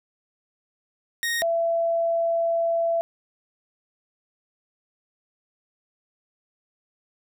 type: tone pair in turn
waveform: sawtooth / sine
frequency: 1864.7 / 670 Hz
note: A#6 / E5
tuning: 0 / +28 cents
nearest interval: octave + tritone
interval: 1772 cents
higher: first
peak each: -20 dBFS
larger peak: neither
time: 1.23-1.42 / 1.42-3.01 s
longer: second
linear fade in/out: 0 ms
effects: none